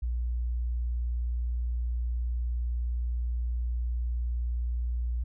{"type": "tone", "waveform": "sine", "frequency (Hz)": 59.7, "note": "A#1", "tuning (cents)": 42, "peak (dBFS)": -27, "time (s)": [0.02, 5.24], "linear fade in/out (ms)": 10, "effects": []}